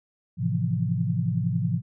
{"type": "chord", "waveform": "sine", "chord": "F major seventh", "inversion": "first", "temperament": "just", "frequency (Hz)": [109.13, 130.96, 163.7, 174.61], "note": ["A2", "C3", "E3", "F3"], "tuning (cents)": [-14, 2, -12, 0], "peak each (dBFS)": -28, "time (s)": [0.37, 1.82], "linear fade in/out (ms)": 50, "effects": []}